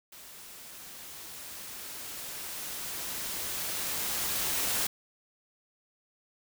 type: noise with level ramp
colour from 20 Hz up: white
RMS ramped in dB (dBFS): -49 to -29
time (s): 0.12-4.87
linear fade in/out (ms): 5
effects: none